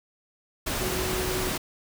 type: tone in noise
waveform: sine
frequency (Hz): 370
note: F#4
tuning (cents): 0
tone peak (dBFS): -31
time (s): 0.8-1.5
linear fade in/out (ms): 10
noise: pink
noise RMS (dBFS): -29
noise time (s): 0.66-1.58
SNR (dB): -5
effects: none